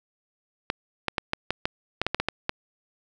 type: clicks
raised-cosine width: 0.3 ms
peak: -8 dBFS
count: 12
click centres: 0.701 / 1.083 / 1.182 / 1.334 / 1.506 / 1.655 / 2.016 / 2.066 / 2.146 / 2.2 / 2.286 / 2.494 s
effects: none